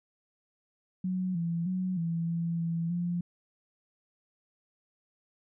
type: tone with pitch steps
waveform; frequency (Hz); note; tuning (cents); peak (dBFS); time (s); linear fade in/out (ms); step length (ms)
sine; 184.4 / 168.6 / 184.7 / 166.8 / 168.1 / 166.8 / 174.3; F#3 / E3 / F#3 / E3 / E3 / E3 / F3; -6 / +39 / -3 / +21 / +34 / +21 / -3; -28; 1.04-3.21; 5; 310
effects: none